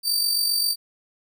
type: tone with amplitude modulation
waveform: sawtooth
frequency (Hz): 4636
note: D8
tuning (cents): -23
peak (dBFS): -15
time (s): 0.03-0.76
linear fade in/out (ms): 50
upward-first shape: sine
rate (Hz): 47.6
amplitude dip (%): 50
effects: none